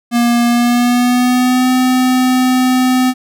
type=tone with pitch glide; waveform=square; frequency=237.7 to 254.8 Hz; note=A#3 to C4; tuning=+34 to -46 cents; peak=-10 dBFS; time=0.11-3.14 s; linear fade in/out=50 ms; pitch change=+120 cents; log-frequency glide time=0.47-1.7 s; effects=none